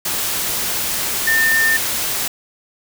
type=tone in noise; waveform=sine; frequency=1800 Hz; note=A6; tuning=39 cents sharp; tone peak=-13 dBFS; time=1.27-1.77 s; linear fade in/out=5 ms; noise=white; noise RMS=-21 dBFS; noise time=0.05-2.28 s; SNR=+5 dB; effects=none